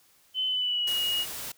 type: tone with pitch glide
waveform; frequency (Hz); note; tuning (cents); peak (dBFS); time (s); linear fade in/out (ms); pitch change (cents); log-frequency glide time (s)
sine; 3042 to 2883; F#7 to F#7; +47 to -46; -25; 0.34-1.26; 50; -93; 0.46-0.95
type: noise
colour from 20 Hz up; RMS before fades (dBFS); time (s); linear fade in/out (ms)
white; -37; 0.87-1.52; 5
effects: white hiss -62 dBFS RMS until 1.57 s